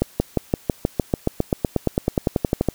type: accelerating click train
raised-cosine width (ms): 2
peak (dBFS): -4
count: 23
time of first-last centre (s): 0.02-2.687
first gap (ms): 180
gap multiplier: 0.96
effects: white hiss -49 dBFS RMS until 2.74 s